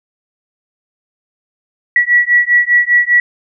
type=beating tone pair; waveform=sine; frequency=1935 / 1940 Hz; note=B6 / B6; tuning=-36 / -31 cents; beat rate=5 Hz; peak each=-11 dBFS; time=1.96-3.2 s; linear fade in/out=2 ms; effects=none